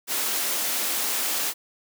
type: high-pass noise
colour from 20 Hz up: white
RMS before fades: -26 dBFS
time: 0.07-1.54 s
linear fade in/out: 50 ms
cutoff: 230 Hz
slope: 24 dB/octave
effects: none